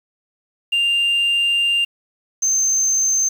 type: tone pair in turn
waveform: sine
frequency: 2794 / 6272 Hz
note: F7 / G8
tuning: 0 / 0 cents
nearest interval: octave + major second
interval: 1400 cents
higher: second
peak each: -13 dBFS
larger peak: neither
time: 0.72-1.85 / 2.42-3.29 s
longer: first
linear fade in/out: 10 ms
effects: tanh soft clip ceiling -12 dBFS + 7-bit